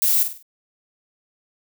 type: noise with echo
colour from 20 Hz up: violet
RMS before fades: -18 dBFS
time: 0.02-0.23 s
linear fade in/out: 0 ms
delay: 49 ms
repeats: 4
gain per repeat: -8 dB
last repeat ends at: 0.426 s
effects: none